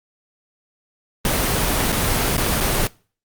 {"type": "noise with dropouts", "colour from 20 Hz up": "pink", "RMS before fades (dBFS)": -19, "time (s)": [1.25, 2.87], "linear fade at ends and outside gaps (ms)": 1, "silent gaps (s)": [[1.921, 1.925], [2.367, 2.379], [2.603, 2.607]], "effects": ["noise-tail reverb RT60 0.4 s tail -24 dB re dry", "Opus 24 kbps"]}